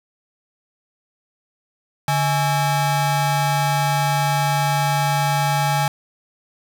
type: ring-modulated tone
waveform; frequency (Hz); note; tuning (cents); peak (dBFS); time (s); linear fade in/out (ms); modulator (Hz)
40% pulse; 490; B4; -14; -13; 2.08-5.88; 2; 345
effects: none